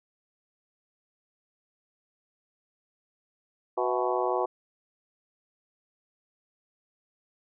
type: harmonic tone with a mistuned harmonic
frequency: 123.47 Hz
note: B2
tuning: in tune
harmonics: 3 / 4 / 5 / 6 / 7 / 8 / 9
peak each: -30 / -31 / -32 / -33 / -33 / -34 / -35 dBFS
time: 3.77-4.46 s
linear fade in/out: 10 ms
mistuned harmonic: 5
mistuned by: +78 cents
effects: none